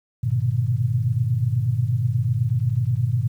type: tone cluster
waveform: sine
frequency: 100.8 / 120 / 128.2 / 150.6 Hz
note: G2 / B2 / C3 / D3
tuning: +49 / -49 / -35 / +44 cents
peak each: -25 / -20 / -29 / -29 dBFS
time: 0.23-3.28 s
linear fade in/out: 10 ms
effects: 9-bit